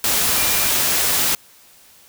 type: tone in noise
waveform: sine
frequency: 2384 Hz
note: D7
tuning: 25 cents sharp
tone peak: -29 dBFS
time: 0.37-0.69 s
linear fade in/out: 2 ms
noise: white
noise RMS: -18 dBFS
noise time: 0.04-1.35 s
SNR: -14 dB
effects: white hiss -49 dBFS RMS until 2.08 s